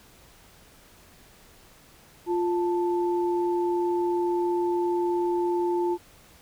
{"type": "tone pair together", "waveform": "sine", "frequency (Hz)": [350, 881.4], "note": ["F4", "A5"], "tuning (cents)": [4, 3], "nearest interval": "octave + major third", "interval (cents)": 1599, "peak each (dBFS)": [-23, -30], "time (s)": [2.26, 5.98], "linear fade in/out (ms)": 50, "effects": ["pink hiss -54 dBFS RMS until 6.41 s"]}